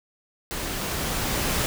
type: noise with level ramp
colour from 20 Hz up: pink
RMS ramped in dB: -31 to -24 dBFS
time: 0.51-1.66 s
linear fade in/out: 0 ms
effects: none